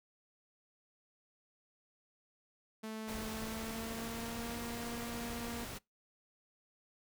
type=tone with pitch glide; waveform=sawtooth; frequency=219.3 to 235 Hz; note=A3 to A#3; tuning=-6 to +14 cents; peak=-37 dBFS; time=2.83-5.65 s; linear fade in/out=10 ms; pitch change=+120 cents; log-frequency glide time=3.28-4.57 s
type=noise; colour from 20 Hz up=pink; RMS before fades=-45 dBFS; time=3.07-5.79 s; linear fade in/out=20 ms
effects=noise-tail reverb RT60 0.2 s tail -25 dB re dry